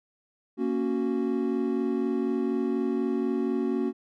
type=chord; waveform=triangle; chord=F# major; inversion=first; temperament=equal; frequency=233.1 / 277.2 / 370 Hz; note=A#3 / C#4 / F#4; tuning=0 / 0 / 0 cents; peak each=-27 dBFS; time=0.57-3.93 s; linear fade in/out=50 ms; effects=none